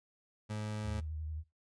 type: tone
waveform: 30% pulse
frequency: 106.6 Hz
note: G#2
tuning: 46 cents sharp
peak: -34 dBFS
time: 0.49-1.01 s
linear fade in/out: 20 ms
type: tone with vibrato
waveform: sine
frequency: 77.78 Hz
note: D#2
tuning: in tune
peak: -37 dBFS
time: 0.83-1.44 s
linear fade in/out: 50 ms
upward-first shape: square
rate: 11 Hz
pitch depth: 31 cents each way
effects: noise-tail reverb RT60 0.3 s tail -23 dB re dry + resampled to 22050 Hz